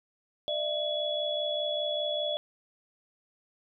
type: tone cluster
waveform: sine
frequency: 598 / 663 / 3385 Hz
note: D5 / E5 / G#7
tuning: +31 / +10 / +32 cents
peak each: -31 / -36 / -32 dBFS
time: 0.48-2.37 s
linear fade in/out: 0 ms
effects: none